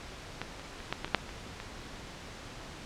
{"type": "clicks", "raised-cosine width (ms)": 0.3, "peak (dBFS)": [-18, -30, -29, -14, -17, -29, -6, -28, -24], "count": 9, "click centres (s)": [0.416, 0.596, 0.803, 0.926, 1.046, 1.079, 1.147, 1.292, 1.601], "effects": ["pink hiss -45 dBFS RMS until 2.85 s", "low-pass 6000 Hz 12 dB/octave"]}